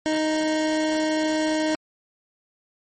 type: tone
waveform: 25% pulse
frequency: 311.3 Hz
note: D#4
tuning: 1 cent sharp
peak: -17 dBFS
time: 0.06-1.75 s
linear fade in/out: 0 ms
effects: MP3 32 kbps